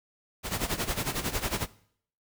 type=noise with tremolo; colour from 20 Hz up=pink; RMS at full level=-28 dBFS; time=0.43-1.67 s; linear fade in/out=50 ms; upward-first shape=sine; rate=11 Hz; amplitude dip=80%; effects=noise-tail reverb RT60 0.6 s tail -19 dB re dry